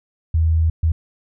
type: tone bursts at uneven times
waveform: sine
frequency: 80.8 Hz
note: E2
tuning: 34 cents flat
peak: -13 dBFS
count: 2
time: 0.34-0.7 / 0.83-0.92 s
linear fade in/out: 5 ms
effects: none